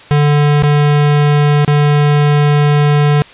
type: tone with dropouts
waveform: square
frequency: 146.83 Hz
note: D3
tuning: in tune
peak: -8 dBFS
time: 0.11-3.22 s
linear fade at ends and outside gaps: 0 ms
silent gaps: 0.624-0.635 / 1.648-1.678 s
effects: white hiss -37 dBFS RMS until 3.33 s + resampled to 8000 Hz